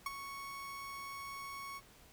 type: tone with ADSR envelope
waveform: 30% pulse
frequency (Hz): 1108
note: C#6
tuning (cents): -1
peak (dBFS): -31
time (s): 0.06-1.81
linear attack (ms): 3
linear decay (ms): 24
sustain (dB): -10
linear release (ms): 42
effects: pink hiss -61 dBFS RMS until 2.12 s